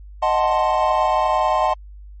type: chord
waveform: triangle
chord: D# diminished seventh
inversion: none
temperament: equal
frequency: 622.3 / 740 / 880 / 1046.5 Hz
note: D#5 / F#5 / A5 / C6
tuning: 0 / 0 / 0 / 0 cents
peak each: -19 dBFS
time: 0.22-1.74 s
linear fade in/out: 10 ms
effects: added 50 Hz sine -36 dBFS peak until 2.2 s + MP3 32 kbps